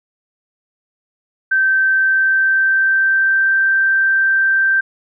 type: tone with pitch glide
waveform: sine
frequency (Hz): 1552 to 1566.4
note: G6 to G6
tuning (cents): -18 to -2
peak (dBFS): -11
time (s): 1.51-4.81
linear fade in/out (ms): 10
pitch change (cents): +16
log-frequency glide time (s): 1.88-3.53
effects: none